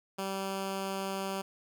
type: tone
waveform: 10% pulse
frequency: 193.7 Hz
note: G3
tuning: 20 cents flat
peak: -25 dBFS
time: 0.18-1.42 s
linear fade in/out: 10 ms
effects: none